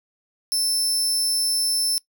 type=tone; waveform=25% pulse; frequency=5300 Hz; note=E8; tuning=9 cents sharp; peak=-15 dBFS; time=0.52-1.98 s; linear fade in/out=0 ms; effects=noise-tail reverb RT60 0.1 s tail -21 dB re dry